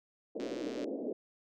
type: band-pass noise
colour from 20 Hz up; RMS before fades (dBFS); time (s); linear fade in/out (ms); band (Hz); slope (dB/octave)
pink; -38; 0.35-1.13; 5; 240 to 590; 48
type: click train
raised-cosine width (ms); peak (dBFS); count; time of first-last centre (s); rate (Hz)
0.2; -31; 55; 0.4-0.843; 122
effects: none